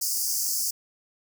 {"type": "high-pass noise", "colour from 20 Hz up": "pink", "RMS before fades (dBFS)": -27, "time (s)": [0.01, 0.71], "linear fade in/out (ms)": 10, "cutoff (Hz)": 4800, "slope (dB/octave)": 96, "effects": []}